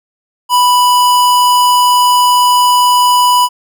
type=tone; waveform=square; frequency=987.8 Hz; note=B5; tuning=in tune; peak=-7 dBFS; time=0.49-3.49 s; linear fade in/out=50 ms; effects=none